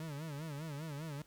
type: tone with vibrato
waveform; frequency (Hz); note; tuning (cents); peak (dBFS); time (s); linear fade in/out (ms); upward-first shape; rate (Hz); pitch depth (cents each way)
40% pulse; 151.2; D#3; -49; -40; 0-1.22; 2; sine; 5; 140
effects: pink hiss -66 dBFS RMS until 1.26 s